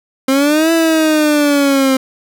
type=linear two-way sweep; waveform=30% pulse; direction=up then down; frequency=261.9 to 331.9 to 261.9 Hz; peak=-7 dBFS; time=0.28-1.97 s; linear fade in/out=5 ms; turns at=0.72 s; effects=none